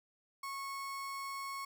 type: tone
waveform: 35% pulse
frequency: 1099 Hz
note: C#6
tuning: 15 cents flat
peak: -38 dBFS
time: 0.43-1.65 s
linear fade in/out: 5 ms
effects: none